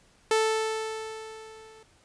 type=tone with level ramp; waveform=sawtooth; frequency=440 Hz; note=A4; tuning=in tune; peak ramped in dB=-16 to -46 dBFS; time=0.31-1.83 s; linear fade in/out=2 ms; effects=pink hiss -61 dBFS RMS until 2.04 s + resampled to 22050 Hz